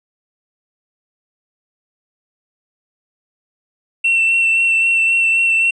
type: tone with vibrato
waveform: triangle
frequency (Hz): 2700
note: E7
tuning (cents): +41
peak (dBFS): -9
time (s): 4.04-5.71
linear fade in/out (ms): 10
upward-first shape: sine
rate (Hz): 3.8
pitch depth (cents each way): 16
effects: tanh soft clip ceiling -7 dBFS + resampled to 22050 Hz